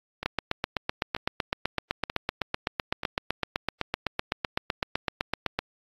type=two click trains; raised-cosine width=0.3 ms; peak=-16 / -9 dBFS; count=4 / 43; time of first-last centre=0.23-3.034 / 0.26-5.59 s; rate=1.07 / 7.88 Hz; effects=AAC 32 kbps